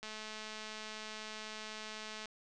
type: click train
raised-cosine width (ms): 0.2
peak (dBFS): -28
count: 482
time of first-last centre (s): 0.03-2.257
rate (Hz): 216
effects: resampled to 22050 Hz + 10-bit